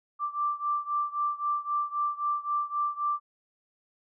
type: beating tone pair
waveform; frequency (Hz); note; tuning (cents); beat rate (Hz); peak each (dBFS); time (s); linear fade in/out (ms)
sine; 1174.7 / 1178.5; D6 / D6; 0 / +6; 3.8; -29 / -31; 0.19-3.2; 50
effects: none